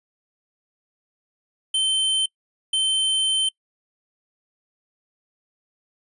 square tone bursts at uneven times, 3094 Hz, G7, 23 cents flat, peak -19 dBFS, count 2, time 1.74-2.26 / 2.73-3.49 s, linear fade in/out 5 ms, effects noise-tail reverb RT60 0.1 s tail -24 dB re dry + resampled to 24000 Hz

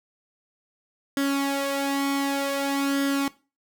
sawtooth tone with flanger, 277.7 Hz, C#4, 3 cents sharp, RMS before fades -25 dBFS, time 1.17-3.28 s, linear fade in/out 2 ms, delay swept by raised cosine 0.6 to 2.7 ms, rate 0.54 Hz, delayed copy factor +0.6, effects noise-tail reverb RT60 0.3 s tail -18 dB re dry

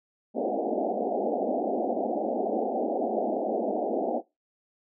white band-pass noise, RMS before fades -28 dBFS, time 0.34-4.22 s, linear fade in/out 50 ms, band 210 to 780 Hz, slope 96 dB/octave, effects noise-tail reverb RT60 0.2 s tail -19 dB re dry

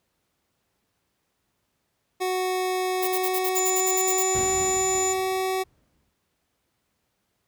25% pulse tone with pitch glide, 370 to 376.9 Hz, F#4 to F#4, 0 to +32 cents, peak -20 dBFS, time 2.2-5.64 s, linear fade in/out 20 ms, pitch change +32 cents, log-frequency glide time 2.92-4.46 s
violet noise bursts, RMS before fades -28 dBFS, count 12, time 3.02-4.231 s, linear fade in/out 10 ms, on 56 ms, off 49 ms
sine tone, 7010 Hz, A8, 7 cents flat, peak -24 dBFS, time 3.55-5.14 s, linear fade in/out 20 ms
brown noise with exponential decay, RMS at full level -29 dBFS, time 4.35-6.1 s, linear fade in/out 0 ms, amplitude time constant 380 ms
effects pink hiss -74 dBFS RMS until 7.47 s + high-pass 60 Hz 12 dB/octave

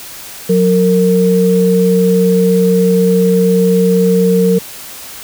sine tone pair together, 181.96 / 458.5 Hz, F#3 / A#4, -29 / -29 cents, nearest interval octave + major third, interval 1600 cents, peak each -10 dBFS, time 0.49-4.59 s, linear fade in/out 10 ms, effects white hiss -30 dBFS RMS until 5.23 s

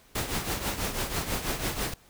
pink noise with tremolo, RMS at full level -28 dBFS, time 0.15-1.94 s, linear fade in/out 5 ms, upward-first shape triangle, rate 6.1 Hz, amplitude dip 70%, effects pink hiss -58 dBFS RMS until 2.09 s

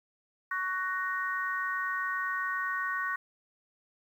harmonic tone, 372.5 Hz, F#4, 12 cents sharp, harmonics 3 / 4 / 5, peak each -34 / -34 / -34 dBFS, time 0.51-3.16 s, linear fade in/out 5 ms, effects 10-bit

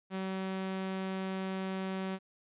sawtooth tone, 190 Hz, F#3, 46 cents sharp, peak -30 dBFS, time 0.1-2.19 s, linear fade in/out 50 ms, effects resampled to 8000 Hz + 12-bit

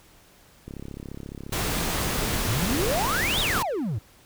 click train, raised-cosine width 3 ms, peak -24 dBFS, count 75, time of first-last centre 0.68-2.831 s, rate 34.4 Hz
pink noise, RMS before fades -27 dBFS, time 1.52-3.63 s, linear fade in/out 10 ms
triangle exponential two-way sweep, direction up then down, 92.5 to 3860 to 92.5 Hz, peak -23 dBFS, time 2.47-3.99 s, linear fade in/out 10 ms, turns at 3.4 s
effects pink hiss -55 dBFS RMS until 4.25 s

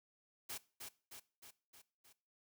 white noise with echo, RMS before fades -45 dBFS, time 0.49-0.58 s, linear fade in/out 10 ms, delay 310 ms, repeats 5, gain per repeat -4 dB, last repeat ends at 2.13 s, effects noise-tail reverb RT60 0.4 s tail -20 dB re dry

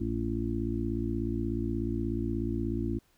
harmonic tone, 56.6 Hz, A1, 50 cents sharp, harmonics 1 / 2 / 4 / 5 / 6, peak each -35 / -35 / -35 / -35 / -35 dBFS, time 0-2.99 s, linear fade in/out 10 ms, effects pink hiss -68 dBFS RMS until 3.17 s

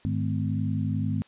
harmonic tone with a mistuned harmonic, 51.2 Hz, G#1, 24 cents flat, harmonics 2 / 3 / 4 / 5, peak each -28 / -30 / -31 / -32 dBFS, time 0.05-1.22 s, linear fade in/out 0 ms, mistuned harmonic 4, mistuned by +74 cents, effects white hiss -58 dBFS RMS until 1.27 s + resampled to 8000 Hz

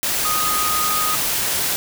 sine tone in noise, 1244.5 Hz, D#6, in tune, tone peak -21 dBFS, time 0.25-1.15 s, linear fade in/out 0 ms, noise white, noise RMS -21 dBFS, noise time 0.03-1.76 s, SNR -3 dB, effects none

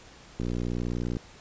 click train, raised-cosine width 3 ms, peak -18 dBFS, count 47, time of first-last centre 0.4-1.168 s, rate 59.9 Hz, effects pink hiss -51 dBFS RMS until 1.4 s + resampled to 16000 Hz

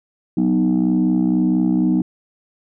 sine chord, B major, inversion second, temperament equal, 185 / 246.9 / 311.1 Hz, F#3 / B3 / D#4, 0 / 0 / 0 cents, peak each -17 dBFS, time 0.37-2.02 s, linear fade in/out 5 ms, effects tanh soft clip ceiling -9 dBFS

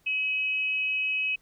sine tone pair together, 2551 / 2960 Hz, D#7 / F#7, +43 / 0 cents, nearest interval minor third, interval 257 cents, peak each -25 / -37 dBFS, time 0.06-1.36 s, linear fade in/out 10 ms, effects pink hiss -66 dBFS RMS until 1.41 s

